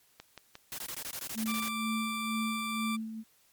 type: click train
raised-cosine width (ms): 0.2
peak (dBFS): -27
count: 4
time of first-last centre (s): 0.2-0.731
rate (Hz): 5.65
type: noise bursts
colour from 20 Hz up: white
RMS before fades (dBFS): -39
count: 12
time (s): 0.72-1.683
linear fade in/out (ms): 0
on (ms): 61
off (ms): 21
type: tone with tremolo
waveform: sine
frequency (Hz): 221.4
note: A3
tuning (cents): +11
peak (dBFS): -30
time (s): 1.34-3.24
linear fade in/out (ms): 50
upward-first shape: sine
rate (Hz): 2.1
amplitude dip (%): 60
type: tone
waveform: 20% pulse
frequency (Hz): 1174.7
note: D6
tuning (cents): 0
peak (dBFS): -29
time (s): 1.47-2.97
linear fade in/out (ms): 20
effects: white hiss -66 dBFS RMS until 3.52 s + MP3 96 kbps